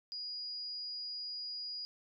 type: tone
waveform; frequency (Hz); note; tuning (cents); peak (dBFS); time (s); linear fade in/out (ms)
sine; 4889; D#8; -31; -39; 0.12-1.85; 0
effects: none